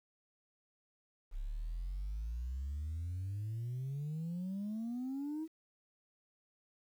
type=exponential sweep; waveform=sine; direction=up; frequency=32.8 to 325.3 Hz; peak=-35 dBFS; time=1.31-5.48 s; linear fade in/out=50 ms; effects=tanh soft clip ceiling -35 dBFS + 11-bit